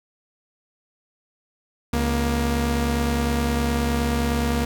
sawtooth tone pair together, 69.7 / 235.9 Hz, C#2 / A#3, +10 / +21 cents, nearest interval octave + major sixth, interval 2111 cents, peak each -19 dBFS, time 1.93-4.65 s, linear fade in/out 5 ms, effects none

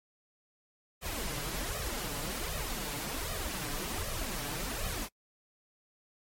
pink noise with flanger, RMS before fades -36 dBFS, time 1.01-5.09 s, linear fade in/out 50 ms, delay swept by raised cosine 1.6 to 7 ms, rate 1.3 Hz, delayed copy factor +0.9, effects noise-tail reverb RT60 0.1 s tail -26 dB re dry + MP3 64 kbps

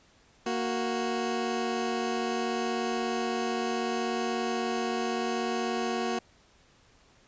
20% pulse tone pair together, 233.1 / 370 Hz, A#3 / F#4, 0 / 0 cents, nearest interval minor sixth, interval 800 cents, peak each -26 dBFS, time 0.46-6.19 s, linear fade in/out 5 ms, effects pink hiss -61 dBFS RMS until 7.27 s + resampled to 16000 Hz

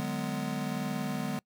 square chord, G# half-diminished seventh, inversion second, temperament just, 149.51 / 186.89 / 207.7 / 249.2 Hz, D3 / F#3 / G#3 / B3, +31 / +18 / 0 / +16 cents, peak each -38 / -39 / -37 / -37 dBFS, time 0-1.39 s, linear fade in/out 0 ms, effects noise-tail reverb RT60 0.1 s tail -25 dB re dry

